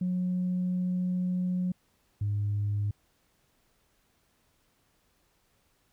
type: tone pair in turn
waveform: sine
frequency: 181.4 / 102.78 Hz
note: F#3 / G#2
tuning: -34 / -18 cents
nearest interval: minor seventh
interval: 984 cents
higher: first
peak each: -25 dBFS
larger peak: neither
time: 0.01-1.72 / 2.21-2.91 s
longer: first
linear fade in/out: 5 ms
effects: tanh soft clip ceiling -23 dBFS + pink hiss -70 dBFS RMS until 5.92 s